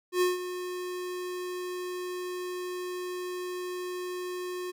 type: tone with ADSR envelope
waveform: square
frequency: 361.3 Hz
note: F#4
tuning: 41 cents flat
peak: -22 dBFS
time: 0.12-4.72 s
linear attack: 94 ms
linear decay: 160 ms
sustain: -12 dB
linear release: 21 ms
effects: none